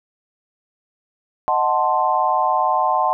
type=chord; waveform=sine; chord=D# diminished seventh; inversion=none; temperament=equal; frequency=622.3 / 740 / 880 / 1046.5 Hz; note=D#5 / F#5 / A5 / C6; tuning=0 / 0 / 0 / 0 cents; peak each=-24 / -20 / -20 / -20 dBFS; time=1.48-3.13 s; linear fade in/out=0 ms; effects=none